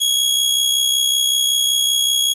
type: tone with amplitude modulation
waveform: sawtooth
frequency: 3322 Hz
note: G#7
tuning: in tune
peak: -9 dBFS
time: 0-2.34 s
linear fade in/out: 20 ms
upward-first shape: sine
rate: 65.3 Hz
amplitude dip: 50%
effects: resampled to 32000 Hz + 8-bit